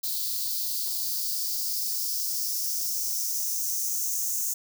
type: noise with high-pass filter sweep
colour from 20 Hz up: violet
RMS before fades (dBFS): -29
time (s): 0.03-4.54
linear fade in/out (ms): 10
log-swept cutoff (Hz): 4200 to 6500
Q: 4.8
effects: none